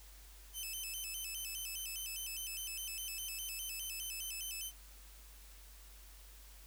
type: tone with vibrato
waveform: 10% pulse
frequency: 2830 Hz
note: F7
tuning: 22 cents sharp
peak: -33 dBFS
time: 0.53-4.72 s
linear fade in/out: 50 ms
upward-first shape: square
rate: 4.9 Hz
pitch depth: 140 cents each way
effects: added 49 Hz sine -55 dBFS peak until 6.66 s + white hiss -60 dBFS RMS until 6.66 s